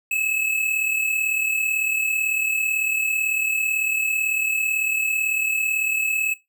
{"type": "tone pair together", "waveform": "square", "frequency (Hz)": [2591, 2629], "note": ["E7", "E7"], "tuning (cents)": [-30, -5], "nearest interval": "unison", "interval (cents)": 25, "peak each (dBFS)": [-22, -28], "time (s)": [0.11, 6.34], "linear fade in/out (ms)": 5, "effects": ["noise-tail reverb RT60 0.2 s tail -17 dB re dry"]}